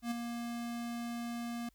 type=tone with ADSR envelope; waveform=square; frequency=236.1 Hz; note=A#3; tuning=22 cents sharp; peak=-32 dBFS; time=0.02-1.69 s; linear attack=91 ms; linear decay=13 ms; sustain=-6 dB; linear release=4 ms; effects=added 50 Hz sine -67 dBFS peak until 1.74 s + white hiss -75 dBFS RMS until 1.74 s